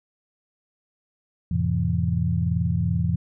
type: chord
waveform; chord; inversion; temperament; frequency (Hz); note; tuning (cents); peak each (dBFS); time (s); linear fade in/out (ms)
sine; F major seventh; none; equal with one note detuned; 87.31 / 110 / 130.81 / 168.57; F2 / A2 / C3 / E3; 0 / 0 / 0 / +39; -25 / -27 / -28 / -24; 1.51-3.16; 5
effects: none